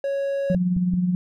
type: tone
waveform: triangle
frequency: 554 Hz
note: C#5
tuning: 1 cent flat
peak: -20 dBFS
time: 0.04-0.55 s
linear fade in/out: 2 ms
type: tone with tremolo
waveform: sine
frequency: 180 Hz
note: F#3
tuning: 47 cents flat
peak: -16 dBFS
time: 0.5-1.15 s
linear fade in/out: 0 ms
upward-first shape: triangle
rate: 19 Hz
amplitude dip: 55%
type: clicks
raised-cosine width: 5 ms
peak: -17 dBFS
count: 3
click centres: 0.547 / 0.766 / 0.938 s
effects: none